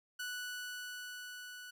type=tone with level ramp; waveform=sawtooth; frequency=1480 Hz; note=F#6; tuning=in tune; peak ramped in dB=-35 to -44 dBFS; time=0.19-1.71 s; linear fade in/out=10 ms; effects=none